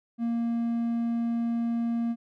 triangle tone, 233.1 Hz, A#3, in tune, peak -23 dBFS, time 0.18-2.16 s, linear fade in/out 50 ms, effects none

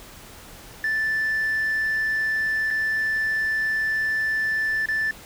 sine tone with dropouts, 1760 Hz, A6, in tune, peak -19 dBFS, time 0.84-5.11 s, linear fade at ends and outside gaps 2 ms, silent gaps 2.705-2.709 / 4.858-4.886 s, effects tanh soft clip ceiling -19 dBFS + pink hiss -44 dBFS RMS until 5.25 s

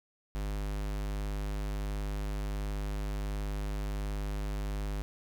square tone, 50.7 Hz, G#1, 41 cents flat, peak -33 dBFS, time 0.35-5.02 s, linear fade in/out 0 ms, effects none

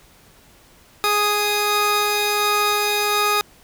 15% pulse tone pair together, 415.3 / 1244.5 Hz, G#4 / D#6, 0 / 0 cents, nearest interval octave + perfect fifth, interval 1900 cents, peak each -14 dBFS, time 1.04-3.41 s, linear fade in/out 0 ms, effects pink hiss -51 dBFS RMS until 3.63 s

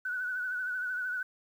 sine tone with vibrato, 1488 Hz, F#6, 9 cents sharp, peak -31 dBFS, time 0.05-1.23 s, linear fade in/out 5 ms, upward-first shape triangle, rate 13 Hz, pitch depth 57 cents each way, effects 10-bit

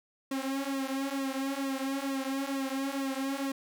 sawtooth tone with flanger, 271.3 Hz, C#4, 37 cents flat, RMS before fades -33 dBFS, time 0.31-3.52 s, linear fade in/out 5 ms, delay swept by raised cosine 1.3 to 6 ms, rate 2.2 Hz, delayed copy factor -0.95, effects none

